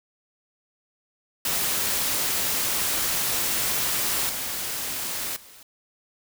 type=noise with level steps; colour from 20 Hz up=white; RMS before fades=-25 / -30 / -48 dBFS; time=1.45-5.63 s; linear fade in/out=2 ms; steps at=4.29 / 5.36 s; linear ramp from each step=5 ms; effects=none